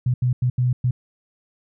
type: tone bursts at uneven times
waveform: sine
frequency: 124.8 Hz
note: B2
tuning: 19 cents sharp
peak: -16 dBFS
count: 5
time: 0.06-0.14 / 0.22-0.33 / 0.42-0.5 / 0.58-0.73 / 0.84-0.91 s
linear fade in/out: 5 ms
effects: none